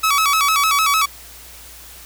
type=tone with vibrato; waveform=sawtooth; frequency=1211 Hz; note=D#6; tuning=47 cents flat; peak=-10 dBFS; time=0.03-1.06 s; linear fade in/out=10 ms; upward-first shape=square; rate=6.6 Hz; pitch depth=110 cents each way; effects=added 60 Hz sine -45 dBFS peak until 2.05 s + white hiss -40 dBFS RMS until 2.05 s